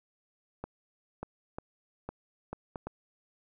clicks, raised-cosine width 1 ms, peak -23 dBFS, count 7, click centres 0.64 / 1.23 / 1.585 / 2.09 / 2.53 / 2.758 / 2.87 s, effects none

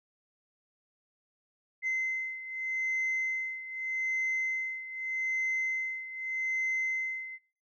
sine beating tone pair, 2062 / 2062.82 Hz, C7 / C7, -26 / -25 cents, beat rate 0.82 Hz, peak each -30 / -34 dBFS, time 1.82-7.39 s, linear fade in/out 50 ms, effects noise-tail reverb RT60 0.4 s tail -23 dB re dry + tanh soft clip ceiling -25 dBFS

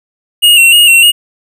square tone with vibrato, 2794 Hz, F7, in tune, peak -3 dBFS, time 0.42-1.12 s, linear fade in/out 20 ms, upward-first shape square, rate 3.3 Hz, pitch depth 44 cents each way, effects none

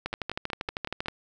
two click trains, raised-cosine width 0.3 ms, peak -14 / -17 dBFS, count 14 / 6, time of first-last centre 0.06-1.084 / 0.13-1.059 s, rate 12.7 / 5.38 Hz, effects none

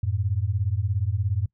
sine beating tone pair, 90.7 / 107.7 Hz, F#2 / A2, -34 / -37 cents, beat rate 17 Hz, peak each -25 dBFS, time 0.03-1.46 s, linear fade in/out 5 ms, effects noise-tail reverb RT60 0.1 s tail -22 dB re dry

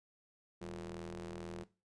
sawtooth ring-modulated tone, 82.41 Hz, E2, in tune, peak -36 dBFS, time 0.61-1.64 s, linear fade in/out 10 ms, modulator 269 Hz, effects noise-tail reverb RT60 0.3 s tail -18 dB re dry + resampled to 22050 Hz

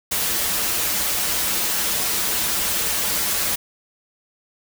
white noise with comb filter, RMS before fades -22 dBFS, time 0.11-3.56 s, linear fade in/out 10 ms, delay 7.6 ms, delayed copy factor -0.65, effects none

